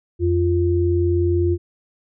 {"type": "tone pair together", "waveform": "sine", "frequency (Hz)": [87.31, 348], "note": ["F2", "F4"], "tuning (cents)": [0, -6], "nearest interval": "2 octaves", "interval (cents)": 2394, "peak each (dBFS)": -18, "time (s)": [0.19, 1.58], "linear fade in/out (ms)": 50, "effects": []}